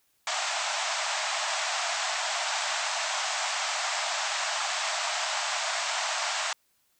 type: band-pass noise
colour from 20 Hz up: pink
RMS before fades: -30 dBFS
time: 0.27-6.53 s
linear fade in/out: 2 ms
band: 620 to 8100 Hz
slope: 96 dB/octave
effects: white hiss -70 dBFS RMS until 6.99 s

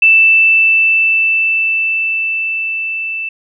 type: tone with level ramp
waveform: sine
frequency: 2651 Hz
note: E7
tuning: 9 cents sharp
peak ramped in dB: -4 to -18 dBFS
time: 0.02-3.29 s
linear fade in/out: 5 ms
effects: none

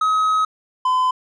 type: tone pair in turn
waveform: triangle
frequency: 1272 / 1017.7 Hz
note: D#6 / C6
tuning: +38 / -48 cents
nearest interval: major third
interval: 386 cents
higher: first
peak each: -13 dBFS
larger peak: neither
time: 0.01-0.45 / 0.85-1.11 s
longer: first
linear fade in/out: 5 ms
effects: resampled to 22050 Hz

